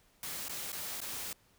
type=noise with dropouts; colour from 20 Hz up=white; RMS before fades=-40 dBFS; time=0.23-1.33 s; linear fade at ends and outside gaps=2 ms; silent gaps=0.484-0.494 / 0.72-0.728 / 1.005-1.015 s; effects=pink hiss -67 dBFS RMS until 1.58 s